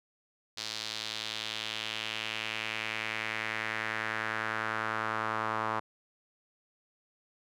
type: tone with band-pass filter sweep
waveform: sawtooth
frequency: 110 Hz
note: A2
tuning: in tune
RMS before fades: -35 dBFS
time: 0.57-5.8 s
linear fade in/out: 10 ms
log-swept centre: 4500 to 1100 Hz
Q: 2.5
effects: none